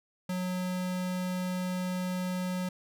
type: tone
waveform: square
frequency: 182.6 Hz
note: F#3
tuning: 23 cents flat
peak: -31 dBFS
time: 0.29-2.69 s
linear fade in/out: 5 ms
effects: none